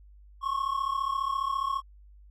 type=tone pair together; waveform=triangle; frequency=1074 / 1108.7 Hz; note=C6 / C#6; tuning=+45 / 0 cents; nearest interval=minor second; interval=55 cents; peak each=-28 dBFS; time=0.41-1.82 s; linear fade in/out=50 ms; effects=added 50 Hz sine -50 dBFS peak until 2.3 s